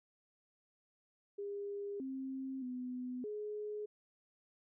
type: tone with pitch steps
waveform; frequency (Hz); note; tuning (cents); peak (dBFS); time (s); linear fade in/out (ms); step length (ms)
sine; 404.3 / 265.4 / 250.8 / 420.4; G#4 / C4 / B3 / G#4; -46 / +25 / +27 / +21; -39; 1.38-3.86; 10; 620
effects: none